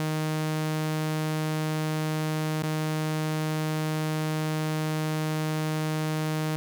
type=tone with dropouts; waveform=sawtooth; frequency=155.56 Hz; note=D#3; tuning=in tune; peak=-22 dBFS; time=0-6.56 s; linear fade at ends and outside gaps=0 ms; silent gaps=2.624-2.634 s; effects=none